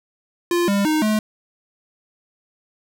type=tone with pitch steps; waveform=square; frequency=347.7 / 200.3 / 309.5 / 214.6 Hz; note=F4 / G3 / D#4 / A3; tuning=-8 / +38 / -9 / -43 cents; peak=-17 dBFS; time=0.51-1.19 s; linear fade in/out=2 ms; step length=170 ms; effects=none